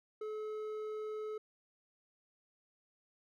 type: tone with hard clipping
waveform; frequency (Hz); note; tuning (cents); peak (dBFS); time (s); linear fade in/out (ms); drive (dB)
sine; 429.6; A4; -41; -40; 0.21-1.38; 5; 6
effects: none